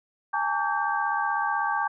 sine tone cluster, 818 / 894 / 1143 / 1574 Hz, G#5 / A5 / D6 / G6, -26 / +27 / -47 / +7 cents, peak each -29 dBFS, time 0.33-1.88 s, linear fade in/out 10 ms, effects none

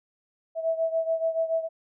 sine beating tone pair, 651 / 658 Hz, E5 / E5, -22 / -3 cents, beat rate 7 Hz, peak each -25 / -29 dBFS, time 0.55-1.69 s, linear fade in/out 50 ms, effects none

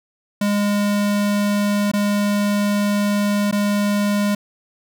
square tone with dropouts, 204.8 Hz, G#3, 24 cents flat, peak -17 dBFS, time 0.41-4.35 s, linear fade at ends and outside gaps 5 ms, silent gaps 1.916-1.935 / 3.513-3.525 s, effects none

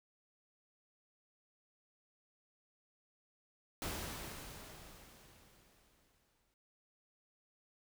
pink noise with exponential decay, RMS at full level -40 dBFS, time 3.82-6.54 s, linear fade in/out 1 ms, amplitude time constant 590 ms, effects none

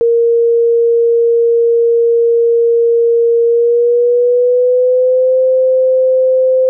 sine tone with pitch glide, 466.4 to 517.5 Hz, A#4 to C5, +1 to -19 cents, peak -7 dBFS, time 0.01-6.69 s, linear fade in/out 0 ms, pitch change +180 cents, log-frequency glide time 3.45-5.39 s, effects none

